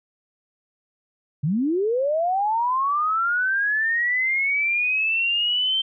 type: linear sweep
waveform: sine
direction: up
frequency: 132.5 to 3136 Hz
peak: -19 dBFS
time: 1.43-5.82 s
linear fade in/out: 10 ms
effects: none